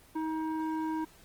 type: tone with low-pass filter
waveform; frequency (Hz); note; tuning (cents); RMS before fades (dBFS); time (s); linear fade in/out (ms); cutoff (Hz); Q
square; 316.6; D#4; +30; -33; 0.15-1.05; 10; 1100; 1.7
effects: pink hiss -58 dBFS RMS until 1.24 s + Opus 24 kbps